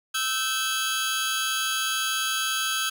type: tone cluster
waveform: 20% pulse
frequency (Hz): 1307 / 1545 / 3324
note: E6 / G6 / G#7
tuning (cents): -15 / -26 / +1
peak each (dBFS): -24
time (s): 0.14-2.9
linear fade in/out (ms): 10
effects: none